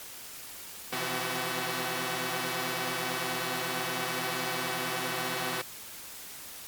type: tone cluster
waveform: 5% pulse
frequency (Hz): 128.8 / 166.1 / 175.2 / 253 / 377.4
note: C3 / E3 / F3 / B3 / F#4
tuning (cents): -27 / +13 / +6 / +42 / +34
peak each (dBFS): -27 / -27 / -28 / -26 / -23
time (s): 0.92-5.62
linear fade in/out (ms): 10
effects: white hiss -44 dBFS RMS until 6.67 s + MP3 96 kbps